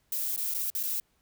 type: noise with dropouts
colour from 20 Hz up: violet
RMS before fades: -31 dBFS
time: 0.12-1 s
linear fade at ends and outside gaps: 2 ms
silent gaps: 0.363-0.376 / 0.54-0.546 / 0.702-0.75 / 0.83-0.834 s
effects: pink hiss -71 dBFS RMS until 1.21 s